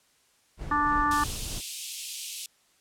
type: noise with tremolo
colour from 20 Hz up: brown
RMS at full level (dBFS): -35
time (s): 0.57-1.62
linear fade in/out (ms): 50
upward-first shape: sine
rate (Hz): 3.2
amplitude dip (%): 35
type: harmonic tone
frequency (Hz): 293.7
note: D4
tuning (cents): 0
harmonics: 1 / 3 / 4 / 5 / 6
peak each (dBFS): -32 / -29 / -24 / -35 / -32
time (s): 0.71-1.24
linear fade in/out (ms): 5
type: high-pass noise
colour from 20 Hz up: white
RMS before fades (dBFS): -34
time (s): 1.11-2.46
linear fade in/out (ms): 2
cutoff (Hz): 2500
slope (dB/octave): 48
effects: white hiss -65 dBFS RMS until 2.8 s + low-pass 10000 Hz 12 dB/octave